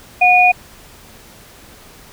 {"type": "tone pair together", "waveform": "sine", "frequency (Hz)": [725.6, 2454], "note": ["F#5", "D#7"], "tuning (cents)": [-34, -25], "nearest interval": "octave + major sixth", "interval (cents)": 2109, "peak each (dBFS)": -10, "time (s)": [0.21, 0.52], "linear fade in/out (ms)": 10, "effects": ["pink hiss -42 dBFS RMS until 2.12 s"]}